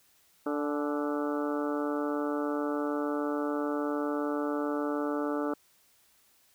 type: harmonic tone with a mistuned harmonic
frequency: 146.83 Hz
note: D3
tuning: in tune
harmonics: 2 / 3 / 4 / 5 / 6 / 7 / 8 / 9 / 10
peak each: -31 / -35 / -36 / -46 / -41 / -50 / -41 / -41 / -46 dBFS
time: 0.46-5.54 s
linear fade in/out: 5 ms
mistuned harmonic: 6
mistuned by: -34 cents
effects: white hiss -65 dBFS RMS until 6.54 s